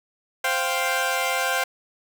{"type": "chord", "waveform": "15% pulse", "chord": "C suspended fourth", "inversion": "none", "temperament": "equal", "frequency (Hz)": [523.3, 698.5, 784], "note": ["C5", "F5", "G5"], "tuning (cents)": [0, 0, 0], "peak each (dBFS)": -20, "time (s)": [0.44, 1.64], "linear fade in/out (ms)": 5, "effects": []}